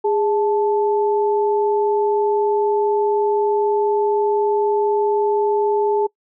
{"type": "tone pair together", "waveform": "sine", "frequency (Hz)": [412.5, 874], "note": ["G#4", "A5"], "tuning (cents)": [-12, -12], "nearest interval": "octave + minor second", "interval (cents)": 1300, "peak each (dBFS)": [-16, -21], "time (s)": [0.04, 6.07], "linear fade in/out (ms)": 10, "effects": ["noise-tail reverb RT60 0.1 s tail -24 dB re dry"]}